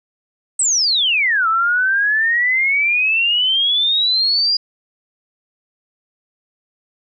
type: exponential two-way sweep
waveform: sine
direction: down then up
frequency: 8330 to 1300 to 4885 Hz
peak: -13 dBFS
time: 0.59-4.57 s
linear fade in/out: 5 ms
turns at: 1.48 s
effects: none